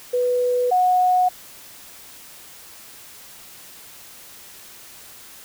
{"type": "tone pair in turn", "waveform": "sine", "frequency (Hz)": [493.9, 730.9], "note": ["B4", "F#5"], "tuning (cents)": [0, -21], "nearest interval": "perfect fifth", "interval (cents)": 679, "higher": "second", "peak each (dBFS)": [-17, -14], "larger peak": "second", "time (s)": [[0.13, 0.71], [0.71, 1.29]], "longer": "neither", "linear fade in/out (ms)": 10, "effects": ["white hiss -43 dBFS RMS until 5.44 s"]}